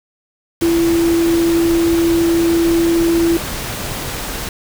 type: tone in noise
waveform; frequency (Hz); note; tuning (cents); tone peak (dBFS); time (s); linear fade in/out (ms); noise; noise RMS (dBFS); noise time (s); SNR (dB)
sine; 335.3; E4; +30; -11; 0.62-3.37; 2; pink; -24; 0.61-4.49; +10
effects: none